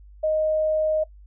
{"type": "tone", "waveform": "sine", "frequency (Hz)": 622.3, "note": "D#5", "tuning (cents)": 0, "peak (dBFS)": -19, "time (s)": [0.23, 1.04], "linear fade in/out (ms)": 10, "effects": ["noise-tail reverb RT60 0.1 s tail -19 dB re dry", "added 50 Hz sine -44 dBFS peak until 1.26 s"]}